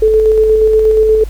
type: tone with tremolo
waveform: sine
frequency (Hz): 435.9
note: A4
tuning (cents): -16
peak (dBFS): -5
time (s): 0.02-1.24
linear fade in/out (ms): 5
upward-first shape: square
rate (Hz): 8.4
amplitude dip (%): 25
effects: added 50 Hz sine -20 dBFS peak until 1.29 s + pink hiss -40 dBFS RMS until 1.29 s